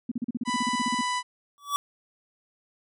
sine tone bursts, 239.5 Hz, A#3, 47 cents sharp, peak -25 dBFS, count 15, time 0.09-1.012 s, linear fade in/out 5 ms, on 26 ms, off 38 ms
harmonic tone, 993 Hz, B5, 9 cents sharp, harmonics 1 / 2 / 3 / 4 / 5 / 6 / 7 / 8 / 9 / 10, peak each -27 / -33 / -37 / -39 / -41 / -43 / -44 / -45 / -46 / -47 dBFS, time 0.45-1.23 s, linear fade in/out 50 ms
square tone with exponential growth, 1146 Hz, D6, 43 cents flat, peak -21 dBFS, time 1.58-1.76 s, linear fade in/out 0 ms, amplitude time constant 39 ms
effects none

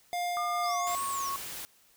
square tone with tremolo, 705 Hz, F5, 16 cents sharp, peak -30 dBFS, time 0.13-0.95 s, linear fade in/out 0 ms, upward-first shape sine, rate 2.3 Hz, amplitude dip 25%
sine tone with pitch glide, 1208 to 1101.4 Hz, D6 to C#6, +48 to -11 cents, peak -31 dBFS, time 0.37-1.36 s, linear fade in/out 0 ms, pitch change -159 cents, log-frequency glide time 0.64-0.79 s
sine linear two-way sweep, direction up then down, 4641 to 8870 to 5210 Hz, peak -39 dBFS, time 0.63-1.3 s, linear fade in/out 10 ms, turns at 1.06 s
white noise, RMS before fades -40 dBFS, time 0.87-1.65 s, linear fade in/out 0 ms
effects white hiss -63 dBFS RMS until 1.96 s

